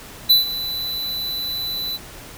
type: tone with ADSR envelope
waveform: square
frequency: 3985 Hz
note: B7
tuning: 15 cents sharp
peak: -9 dBFS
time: 0.29-1.98 s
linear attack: 16 ms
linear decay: 140 ms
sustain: -15 dB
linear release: 29 ms
effects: pink hiss -39 dBFS RMS until 2.37 s